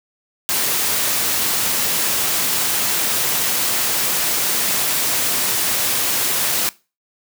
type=noise; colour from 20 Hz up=white; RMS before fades=-19 dBFS; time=0.49-6.69 s; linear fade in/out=0 ms; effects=noise-tail reverb RT60 0.3 s tail -21 dB re dry + high-pass 100 Hz 12 dB/octave